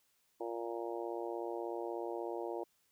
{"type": "harmonic tone", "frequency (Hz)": 116.54, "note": "A#2", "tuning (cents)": 0, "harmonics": [3, 4, 5, 6, 7, 8], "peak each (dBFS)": [-41, -43, -45, -47, -48, -49], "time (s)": [0.4, 2.64], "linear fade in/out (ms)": 10, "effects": ["white hiss -75 dBFS RMS until 2.91 s"]}